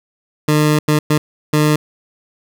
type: tone bursts at uneven times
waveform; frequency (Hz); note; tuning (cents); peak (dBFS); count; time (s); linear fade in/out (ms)
20% pulse; 151.3; D#3; -48; -6; 4; 0.48-0.79 / 0.88-0.99 / 1.1-1.18 / 1.53-1.76; 5
effects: none